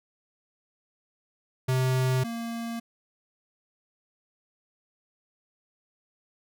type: tone pair in turn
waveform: square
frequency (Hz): 129.4 / 231.6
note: C3 / A#3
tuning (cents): -19 / -11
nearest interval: minor seventh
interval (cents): 1008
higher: second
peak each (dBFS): -23 / -32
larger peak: first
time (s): 1.68-2.24 / 2.24-2.8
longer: neither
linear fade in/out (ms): 10
effects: none